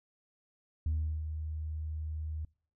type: tone with ADSR envelope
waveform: sine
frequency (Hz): 77.78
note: D#2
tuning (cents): 0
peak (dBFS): -26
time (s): 0.86-2.45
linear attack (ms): 3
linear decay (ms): 360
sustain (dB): -8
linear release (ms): 3
effects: noise-tail reverb RT60 0.5 s tail -26 dB re dry + tanh soft clip ceiling -26 dBFS